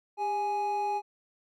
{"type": "tone pair together", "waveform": "triangle", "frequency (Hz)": [400.6, 832.3], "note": ["G4", "G#5"], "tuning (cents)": [38, 4], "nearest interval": "octave + minor second", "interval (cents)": 1266, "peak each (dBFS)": [-34, -26], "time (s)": [0.17, 1.02], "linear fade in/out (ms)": 50, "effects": []}